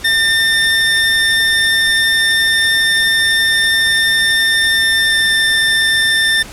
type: tone with pitch glide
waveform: 25% pulse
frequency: 1803 to 1792.6 Hz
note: A6 to A6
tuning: +42 to +32 cents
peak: -7 dBFS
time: 0.04-6.43 s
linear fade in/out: 10 ms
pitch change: -10 cents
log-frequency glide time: 4.7-5.32 s
effects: pink hiss -33 dBFS RMS until 6.52 s + low-pass 11000 Hz 12 dB/octave